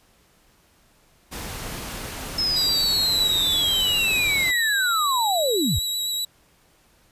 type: noise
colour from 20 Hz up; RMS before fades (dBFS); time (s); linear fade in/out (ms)
pink; -33; 1.31-4.52; 20
type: linear sweep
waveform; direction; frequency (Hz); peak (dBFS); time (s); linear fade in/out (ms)
sine; down; 5210 to 55.4; -20; 2.38-5.79; 5
type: tone with vibrato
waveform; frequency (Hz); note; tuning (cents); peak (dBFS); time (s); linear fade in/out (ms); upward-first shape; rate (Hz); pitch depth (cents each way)
sawtooth; 3892; B7; -26; -21; 2.56-6.25; 5; sine; 8; 25
effects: pink hiss -59 dBFS RMS until 7.11 s + resampled to 32000 Hz